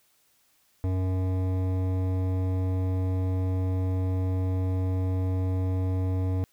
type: tone with hard clipping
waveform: sine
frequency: 93 Hz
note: F#2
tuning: 9 cents sharp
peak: -26 dBFS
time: 0.84-6.44 s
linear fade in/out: 0 ms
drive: 14 dB
effects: white hiss -66 dBFS RMS until 6.52 s